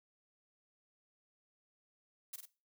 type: noise with echo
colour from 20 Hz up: blue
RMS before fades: -44 dBFS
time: 2.33-2.36 s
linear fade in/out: 5 ms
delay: 48 ms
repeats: 2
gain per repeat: -4 dB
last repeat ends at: 2.456 s
effects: noise-tail reverb RT60 0.3 s tail -18 dB re dry

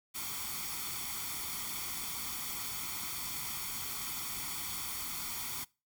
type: noise with comb filter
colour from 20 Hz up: white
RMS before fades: -39 dBFS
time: 0.14-5.65 s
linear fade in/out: 20 ms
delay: 0.89 ms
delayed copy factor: +0.7
effects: noise-tail reverb RT60 0.3 s tail -23 dB re dry

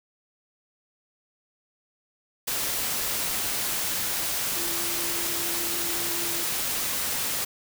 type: tone in noise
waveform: sine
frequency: 342.3 Hz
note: F4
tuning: 35 cents flat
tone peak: -38 dBFS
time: 4.56-6.44 s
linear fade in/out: 10 ms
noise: white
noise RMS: -28 dBFS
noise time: 2.47-7.45 s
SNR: -13 dB
effects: none

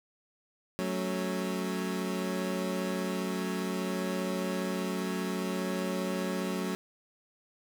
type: chord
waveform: 25% pulse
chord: F# minor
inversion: none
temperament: equal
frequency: 185 / 220 / 277.2 Hz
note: F#3 / A3 / C#4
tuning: 0 / 0 / 0 cents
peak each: -29 / -33 / -34 dBFS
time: 0.79-6.75 s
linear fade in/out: 0 ms
effects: none

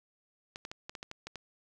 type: clicks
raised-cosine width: 0.2 ms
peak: -24 dBFS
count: 9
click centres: 0.559 / 0.651 / 0.715 / 0.895 / 0.952 / 1.029 / 1.114 / 1.27 / 1.357 s
effects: none

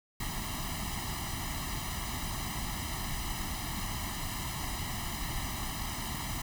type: noise with comb filter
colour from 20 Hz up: pink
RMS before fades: -36 dBFS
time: 0.2-6.42 s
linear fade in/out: 5 ms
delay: 1 ms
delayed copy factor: +0.9
effects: none

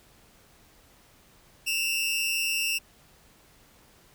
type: tone pair together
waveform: sawtooth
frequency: 2637 / 2798 Hz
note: E7 / F7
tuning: 0 / +3 cents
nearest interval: minor second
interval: 103 cents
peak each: -25 dBFS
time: 1.66-2.79 s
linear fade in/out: 20 ms
effects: pink hiss -58 dBFS RMS until 4.14 s

